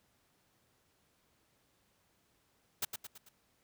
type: noise with echo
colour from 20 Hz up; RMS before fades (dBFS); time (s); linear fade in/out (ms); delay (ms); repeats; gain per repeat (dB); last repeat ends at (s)
white; -34; 2.82-2.85; 5; 110; 4; -6; 3.29
effects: pink hiss -73 dBFS RMS until 3.63 s + high-pass 60 Hz 12 dB/octave